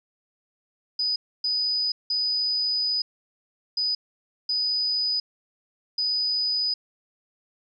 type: tone bursts at uneven times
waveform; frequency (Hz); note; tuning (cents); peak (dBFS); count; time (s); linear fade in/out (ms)
sine; 4978; D#8; 0; -22; 6; 0.99-1.16 / 1.44-1.92 / 2.1-3.02 / 3.77-3.95 / 4.49-5.2 / 5.98-6.74; 5
effects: none